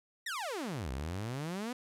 sawtooth exponential two-way sweep, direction down then up, 1963 to 61.4 to 256.4 Hz, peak -32 dBFS, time 0.26-1.73 s, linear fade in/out 5 ms, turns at 0.91 s, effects low-pass 12000 Hz 12 dB/octave

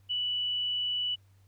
sine tone, 2960 Hz, F#7, in tune, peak -28 dBFS, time 0.09-1.16 s, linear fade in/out 20 ms, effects added 97 Hz sine -58 dBFS peak until 1.47 s + pink hiss -71 dBFS RMS until 1.47 s

